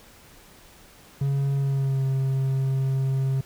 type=tone with pitch glide; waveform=triangle; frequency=138.59 to 133.95 Hz; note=C#3 to C3; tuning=0 to +41 cents; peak=-19 dBFS; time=1.21-3.41 s; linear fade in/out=5 ms; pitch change=-59 cents; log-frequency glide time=1.57-2.05 s; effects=pink hiss -51 dBFS RMS until 3.45 s